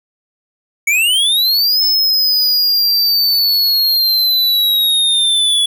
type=linear two-way sweep; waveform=square; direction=up then down; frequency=2217 to 5240 to 3389 Hz; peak=-11 dBFS; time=0.87-5.66 s; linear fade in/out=5 ms; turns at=1.83 s; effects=none